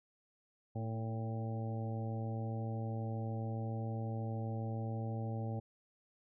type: harmonic tone with a mistuned harmonic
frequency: 112.4 Hz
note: A2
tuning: 37 cents sharp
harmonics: 1 / 2 / 3 / 4 / 5 / 6 / 7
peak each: -37 / -44 / -50 / -50 / -49 / -56 / -49 dBFS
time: 0.75-5.6 s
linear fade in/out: 10 ms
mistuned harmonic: 3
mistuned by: -35 cents
effects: none